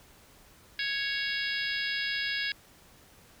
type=harmonic tone; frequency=554.4 Hz; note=C#5; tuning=in tune; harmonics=3 / 4 / 5 / 6 / 7 / 8 / 9; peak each=-33 / -36 / -38 / -38 / -39 / -42 / -38 dBFS; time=0.79-2.52 s; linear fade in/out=2 ms; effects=pink hiss -57 dBFS RMS until 3.4 s